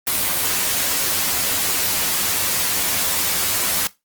white noise with comb filter, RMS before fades -20 dBFS, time 0.07-3.87 s, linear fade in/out 0 ms, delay 11 ms, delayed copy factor +0.75, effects noise-tail reverb RT60 0.2 s tail -18 dB re dry + Opus 32 kbps

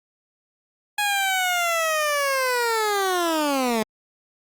15% pulse linear sweep, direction down, 835 to 212.2 Hz, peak -14 dBFS, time 0.98-3.83 s, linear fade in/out 5 ms, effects Opus 48 kbps

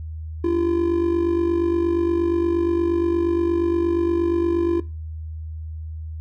triangle tone with amplitude modulation, 341.1 Hz, F4, 41 cents flat, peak -13 dBFS, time 0.44-4.8 s, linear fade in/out 5 ms, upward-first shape sine, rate 48.5 Hz, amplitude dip 65%, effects noise-tail reverb RT60 0.3 s tail -19 dB re dry + added 79 Hz sine -29 dBFS peak until 6.2 s

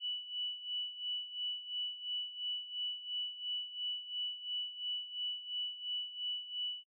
sine tone with tremolo, 2960 Hz, F#7, in tune, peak -34 dBFS, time 0-6.84 s, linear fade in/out 50 ms, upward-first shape sine, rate 2.9 Hz, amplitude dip 75%, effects noise-tail reverb RT60 0.1 s tail -26 dB re dry

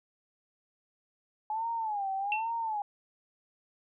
sine tone with vibrato, 845 Hz, G#5, 30 cents sharp, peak -30 dBFS, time 1.5-2.82 s, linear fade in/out 2 ms, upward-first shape sine, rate 1.2 Hz, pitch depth 160 cents each way
sine tone with exponential decay, 2700 Hz, E7, 41 cents sharp, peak -25 dBFS, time 2.32-2.51 s, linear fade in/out 1 ms, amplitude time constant 41 ms
effects none

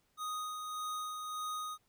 square tone with tremolo, 1244.5 Hz, D#6, in tune, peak -37 dBFS, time 0.17-1.78 s, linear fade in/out 50 ms, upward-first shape sine, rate 1.7 Hz, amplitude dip 35%, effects pink hiss -75 dBFS RMS until 1.88 s

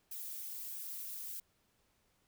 violet noise with flanger, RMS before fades -44 dBFS, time 0.11-1.4 s, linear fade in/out 5 ms, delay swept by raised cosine 1.2 to 5.2 ms, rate 1.6 Hz, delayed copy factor +0.6, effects pink hiss -75 dBFS RMS until 2.27 s

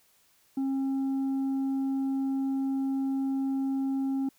triangle tone with tanh clipping, 269.6 Hz, C#4, 48 cents flat, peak -27 dBFS, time 0.57-4.29 s, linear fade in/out 5 ms, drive 8 dB, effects white hiss -65 dBFS RMS until 4.38 s

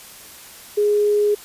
sine tone, 415.3 Hz, G#4, in tune, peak -14 dBFS, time 0.77-1.35 s, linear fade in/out 10 ms, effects white hiss -41 dBFS RMS until 1.44 s + resampled to 32000 Hz

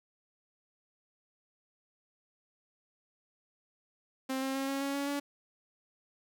sawtooth tone with pitch steps, 263.8 / 267.2 / 270.6 / 274.1 / 277.6 / 281.1 / 284.7 Hz, C4 / C4 / C#4 / C#4 / C#4 / C#4 / C#4, +14 / +36 / -42 / -19 / +3 / +24 / +46 cents, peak -28 dBFS, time 4.29-5.2 s, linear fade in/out 10 ms, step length 130 ms, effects 11-bit

